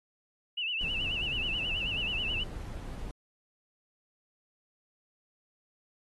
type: tone with vibrato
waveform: sine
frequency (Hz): 2794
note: F7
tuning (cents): 0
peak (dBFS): -30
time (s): 0.57-2.44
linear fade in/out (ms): 10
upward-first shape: sine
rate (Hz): 9.3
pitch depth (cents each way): 120
type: noise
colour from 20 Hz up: brown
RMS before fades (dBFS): -39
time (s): 0.81-3.11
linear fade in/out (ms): 0
effects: AAC 32 kbps